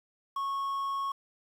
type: tone with quantisation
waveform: triangle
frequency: 1100 Hz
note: C#6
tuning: 14 cents flat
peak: -28 dBFS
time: 0.36-1.12 s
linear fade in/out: 5 ms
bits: 9
effects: none